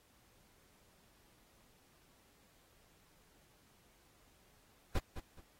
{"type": "noise with echo", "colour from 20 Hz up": "brown", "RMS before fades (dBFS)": -32, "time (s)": [4.95, 4.99], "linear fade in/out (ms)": 5, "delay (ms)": 210, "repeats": 2, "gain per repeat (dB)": -11, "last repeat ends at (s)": 5.41, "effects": ["pink hiss -69 dBFS RMS until 5.59 s", "AAC 48 kbps"]}